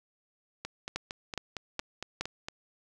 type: two click trains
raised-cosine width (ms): 0.2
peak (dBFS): -19 / -15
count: 9 / 4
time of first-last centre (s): 0.65-2.485 / 0.96-2.21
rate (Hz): 4.36 / 2.4
effects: none